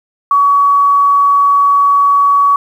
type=tone; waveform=sine; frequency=1130 Hz; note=C#6; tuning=33 cents sharp; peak=-6 dBFS; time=0.31-2.56 s; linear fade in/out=2 ms; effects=7-bit